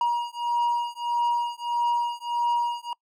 triangle beating tone pair, 951 / 952.6 Hz, A#5 / A#5, +34 / +37 cents, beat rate 1.6 Hz, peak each -24 dBFS, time 0.01-2.93 s, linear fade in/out 2 ms, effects noise-tail reverb RT60 0.1 s tail -25 dB re dry

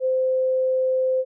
sine tone, 518 Hz, C5, 17 cents flat, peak -18 dBFS, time 0-1.25 s, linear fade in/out 50 ms, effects none

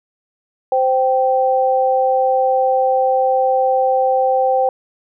sine tone pair together, 520 / 779.1 Hz, C5 / G5, -11 / -11 cents, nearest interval perfect fifth, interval 700 cents, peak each -15 dBFS, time 0.72-4.69 s, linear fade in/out 2 ms, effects none

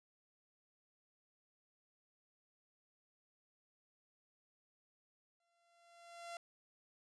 sawtooth tone with exponential growth, 685 Hz, F5, 34 cents flat, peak -40 dBFS, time 5.4-6.37 s, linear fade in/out 2 ms, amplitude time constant 210 ms, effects resampled to 22050 Hz

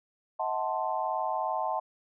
sine chord, D# diminished seventh, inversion none, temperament equal with one note detuned, 637.2 / 740 / 880 / 1046.5 Hz, D#5 / F#5 / A5 / C6, +41 / 0 / 0 / 0 cents, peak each -34 / -33 / -32 / -35 dBFS, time 0.39-1.8 s, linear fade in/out 10 ms, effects none

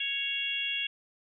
harmonic tone, 554.4 Hz, C#5, in tune, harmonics 3 / 4 / 5 / 6, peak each -43 / -39 / -32 / -33 dBFS, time 0-0.87 s, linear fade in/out 5 ms, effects none

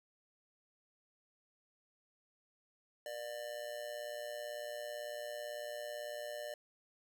square tone with amplitude modulation, 596 Hz, D5, 25 cents sharp, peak -39 dBFS, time 3.06-6.54 s, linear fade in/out 2 ms, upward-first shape sine, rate 118 Hz, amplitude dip 70%, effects none

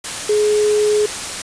sine tone in noise, 420.5 Hz, G#4, 22 cents sharp, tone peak -12 dBFS, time 0.29-1.06 s, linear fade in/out 5 ms, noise white, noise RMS -25 dBFS, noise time 0.04-1.42 s, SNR +10 dB, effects resampled to 22050 Hz

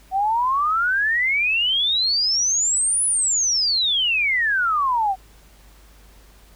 sine exponential two-way sweep, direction up then down, 743 to 10170 to 743 Hz, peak -17 dBFS, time 0.11-5.16 s, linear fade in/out 50 ms, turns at 3.05 s, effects added 50 Hz sine -48 dBFS peak until 6.55 s + pink hiss -53 dBFS RMS until 6.55 s

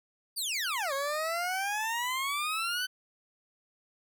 20% pulse exponential two-way sweep, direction down then up, 4871 to 540 to 1531 Hz, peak -25 dBFS, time 0.36-2.87 s, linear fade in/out 20 ms, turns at 0.93 s, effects none

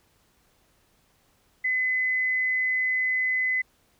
sine tone, 2025 Hz, B6, 43 cents sharp, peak -22 dBFS, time 1.64-3.62 s, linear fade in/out 10 ms, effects pink hiss -65 dBFS RMS until 3.99 s

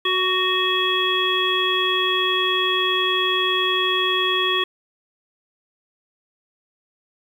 harmonic tone with a mistuned harmonic, 370 Hz, F#4, in tune, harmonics 1 / 3 / 5 / 7 / 9, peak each -25 / -24 / -26 / -28 / -21 dBFS, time 0.05-4.64 s, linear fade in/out 5 ms, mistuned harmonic 3, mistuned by +20 cents, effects 8-bit

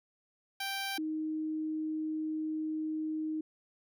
10% pulse / sine tone pair in turn, 784 / 312.1 Hz, G5 / D#4, 0 / +5 cents, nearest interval octave + major third, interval 1595 cents, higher first, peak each -26 / -32 dBFS, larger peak first, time 0.6-0.98 / 0.98-3.41 s, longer second, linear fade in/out 5 ms, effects none

